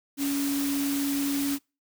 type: tone in noise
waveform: sine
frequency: 280.6 Hz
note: C#4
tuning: 21 cents sharp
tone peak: -25 dBFS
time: 0.17-1.59 s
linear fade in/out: 50 ms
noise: white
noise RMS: -34 dBFS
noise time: 0.17-1.59 s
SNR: +6 dB
effects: noise-tail reverb RT60 0.3 s tail -26 dB re dry